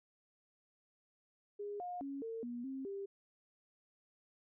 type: tone with pitch steps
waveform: sine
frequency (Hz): 409.9 / 714 / 277.1 / 452.9 / 240.6 / 267 / 395.9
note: G#4 / F5 / C#4 / A#4 / B3 / C4 / G4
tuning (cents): -23 / +38 / -1 / -50 / -45 / +35 / +17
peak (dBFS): -40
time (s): 1.59-3.06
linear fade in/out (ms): 10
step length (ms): 210
effects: none